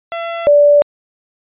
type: tone pair in turn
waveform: sawtooth / sine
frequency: 674 / 582.4 Hz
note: E5 / D5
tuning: +38 / -15 cents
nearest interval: minor third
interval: 253 cents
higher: first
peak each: -16 / -5 dBFS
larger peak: second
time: 0.12-0.47 / 0.47-0.82 s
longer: neither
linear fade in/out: 0 ms
effects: resampled to 8000 Hz